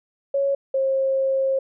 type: tone pair in turn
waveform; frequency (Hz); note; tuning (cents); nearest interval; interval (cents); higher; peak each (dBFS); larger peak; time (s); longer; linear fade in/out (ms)
sine; 554.4 / 535.8; C#5 / C5; 0 / +41; minor second; 59; first; -18; neither; 0.34-0.55 / 0.74-1.59; second; 5
effects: none